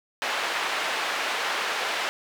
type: band-pass noise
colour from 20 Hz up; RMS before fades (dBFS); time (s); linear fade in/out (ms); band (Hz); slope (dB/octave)
white; -28; 0.22-2.09; 0; 540 to 2500; 12
effects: none